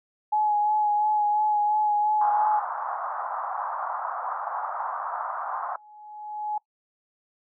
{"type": "tone with vibrato", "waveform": "sine", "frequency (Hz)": 842, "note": "G#5", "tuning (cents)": 24, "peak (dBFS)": -20, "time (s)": [0.32, 2.6], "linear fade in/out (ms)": 10, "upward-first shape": "sine", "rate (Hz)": 2.9, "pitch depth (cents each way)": 22}
{"type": "band-pass noise", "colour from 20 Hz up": "pink", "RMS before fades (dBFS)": -31, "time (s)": [2.21, 5.76], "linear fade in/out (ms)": 2, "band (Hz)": [720, 1300], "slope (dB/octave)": 48}
{"type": "tone with exponential growth", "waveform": "sine", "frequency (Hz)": 844, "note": "G#5", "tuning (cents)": 28, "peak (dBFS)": -24, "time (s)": [5.38, 6.58], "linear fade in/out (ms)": 5, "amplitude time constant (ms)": 260}
{"effects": ["noise-tail reverb RT60 0.1 s tail -22 dB re dry"]}